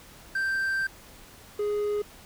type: tone pair in turn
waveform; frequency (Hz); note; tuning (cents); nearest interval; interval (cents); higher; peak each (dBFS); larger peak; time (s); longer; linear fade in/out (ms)
triangle; 1568 / 415.3; G6 / G#4; 0 / 0; octave + major seventh; 2300; first; -23; neither; 0.35-0.87 / 1.59-2.02; first; 5
effects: pink hiss -50 dBFS RMS until 2.25 s